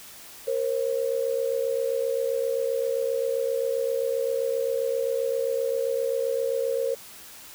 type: tone pair together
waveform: sine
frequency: 466.2 / 533.8 Hz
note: A#4 / C5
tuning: 0 / +35 cents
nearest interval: major second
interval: 235 cents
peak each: -26 / -26 dBFS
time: 0.47-6.95 s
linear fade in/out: 10 ms
effects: white hiss -45 dBFS RMS until 7.54 s